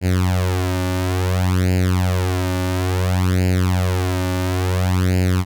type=tone with flanger; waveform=sawtooth; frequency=91.7 Hz; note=F#2; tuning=15 cents flat; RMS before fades=-18 dBFS; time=0.01-5.45 s; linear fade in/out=50 ms; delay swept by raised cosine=0.42 to 3.42 ms; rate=0.58 Hz; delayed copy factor=+0.85; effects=none